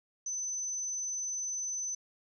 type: tone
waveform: sine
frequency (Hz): 6080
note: F#8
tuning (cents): +46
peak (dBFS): -33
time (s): 0.26-1.95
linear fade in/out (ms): 5
effects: none